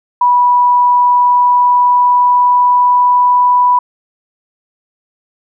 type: tone with pitch glide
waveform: sine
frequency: 980 to 986.8 Hz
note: B5 to B5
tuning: -14 to -2 cents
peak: -6 dBFS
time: 0.21-3.79 s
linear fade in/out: 5 ms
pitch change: +12 cents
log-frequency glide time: 0.94-3.46 s
effects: none

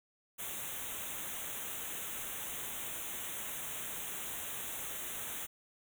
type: band-stop noise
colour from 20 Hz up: white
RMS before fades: -41 dBFS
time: 0.38-5.47 s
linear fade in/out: 20 ms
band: 3800 to 6100 Hz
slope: 96 dB/octave
effects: none

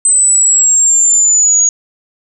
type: linear sweep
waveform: sine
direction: down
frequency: 8150 to 6680 Hz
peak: -6 dBFS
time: 0.05-1.69 s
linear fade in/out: 2 ms
effects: none

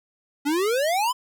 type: exponential sweep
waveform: square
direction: up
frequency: 277.2 to 1046.5 Hz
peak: -21 dBFS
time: 0.45-1.13 s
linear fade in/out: 20 ms
effects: none

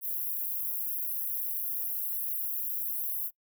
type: high-pass noise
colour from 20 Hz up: white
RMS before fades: -33 dBFS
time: 0.01-3.31 s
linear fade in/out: 50 ms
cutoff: 11000 Hz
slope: 96 dB/octave
effects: noise-tail reverb RT60 0.1 s tail -23 dB re dry

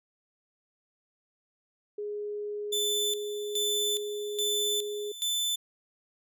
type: tone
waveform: sine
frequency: 415.3 Hz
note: G#4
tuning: in tune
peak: -32 dBFS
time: 1.98-5.12 s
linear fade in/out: 5 ms
type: tone with tremolo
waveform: sawtooth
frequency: 3520 Hz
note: A7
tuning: in tune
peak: -24 dBFS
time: 2.72-5.56 s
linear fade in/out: 10 ms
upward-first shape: square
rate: 1.2 Hz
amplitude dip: 80%
effects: none

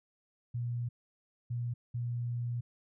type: tone bursts at uneven times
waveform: sine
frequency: 120 Hz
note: B2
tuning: 49 cents flat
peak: -32 dBFS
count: 3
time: 0.54-0.89 / 1.5-1.74 / 1.94-2.61 s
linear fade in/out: 10 ms
effects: none

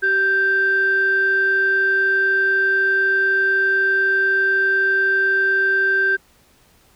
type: tone pair together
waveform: sine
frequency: 385.3 / 1568 Hz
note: G4 / G6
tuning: -30 / 0 cents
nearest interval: 2 octaves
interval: 2430 cents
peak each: -23 / -14 dBFS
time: 0.02-6.17 s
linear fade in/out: 20 ms
effects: tanh soft clip ceiling -9 dBFS + pink hiss -55 dBFS RMS until 6.95 s

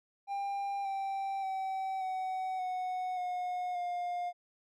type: tone with pitch steps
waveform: triangle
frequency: 797 / 781.5 / 766.3 / 751.4 / 736.8 / 722.5 / 708.4 Hz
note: G5 / G5 / G5 / F#5 / F#5 / F#5 / F5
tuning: +28 / -6 / -40 / +26 / -7 / -41 / +24 cents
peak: -31 dBFS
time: 0.27-4.33 s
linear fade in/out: 50 ms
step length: 580 ms
effects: none

